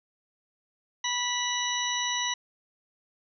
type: harmonic tone with a mistuned harmonic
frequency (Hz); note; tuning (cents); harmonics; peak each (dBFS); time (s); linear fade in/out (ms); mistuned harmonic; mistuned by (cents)
981; B5; -12; 1 / 2 / 3 / 4 / 6; -33 / -33 / -33 / -33 / -33; 1.04-2.34; 5; 4; -18
effects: none